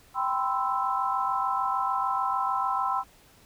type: chord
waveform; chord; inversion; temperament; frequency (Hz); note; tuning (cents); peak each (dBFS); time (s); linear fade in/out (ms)
sine; C major seventh; second; equal with one note detuned; 784 / 999.8 / 1046.5 / 1318.5; G5 / B5 / C6 / E6; 0 / +21 / 0 / 0; -30; 0.14-3.04; 50
effects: pink hiss -57 dBFS RMS until 3.45 s